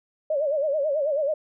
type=tone with vibrato; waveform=sine; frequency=587.3 Hz; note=D5; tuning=in tune; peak=-21 dBFS; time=0.3-1.34 s; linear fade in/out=5 ms; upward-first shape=sine; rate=9.2 Hz; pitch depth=130 cents each way; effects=none